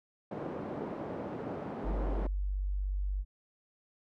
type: band-pass noise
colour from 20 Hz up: pink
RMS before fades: -39 dBFS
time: 0.31-2.27 s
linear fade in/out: 5 ms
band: 210 to 680 Hz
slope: 12 dB/octave
type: tone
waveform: sine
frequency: 48.33 Hz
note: G1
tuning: 24 cents flat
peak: -30 dBFS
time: 1.83-3.25 s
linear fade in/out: 50 ms
effects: none